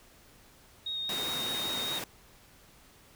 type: tone with vibrato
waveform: sine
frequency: 3729 Hz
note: A#7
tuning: in tune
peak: -32 dBFS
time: 0.86-1.99 s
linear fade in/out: 5 ms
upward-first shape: sine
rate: 5 Hz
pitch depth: 16 cents each way
type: high-pass noise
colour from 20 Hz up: pink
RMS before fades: -38 dBFS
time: 1.09-2.04 s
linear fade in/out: 2 ms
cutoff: 190 Hz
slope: 12 dB/octave
effects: pink hiss -58 dBFS RMS until 3.15 s